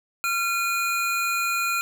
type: tone pair together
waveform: square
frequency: 1374.4 / 2454 Hz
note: F6 / D#7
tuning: -28 / -25 cents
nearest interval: minor seventh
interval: 1003 cents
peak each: -26 dBFS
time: 0.24-1.81 s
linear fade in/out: 0 ms
effects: none